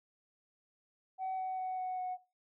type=tone with pitch steps; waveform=sine; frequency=756 / 750.8 / 745.6 / 740.4 / 735.3 Hz; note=F#5 / F#5 / F#5 / F#5 / F#5; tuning=+37 / +25 / +13 / +1 / -11 cents; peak=-33 dBFS; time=1.18-2.18 s; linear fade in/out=50 ms; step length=200 ms; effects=noise-tail reverb RT60 0.3 s tail -20 dB re dry + tanh soft clip ceiling -32 dBFS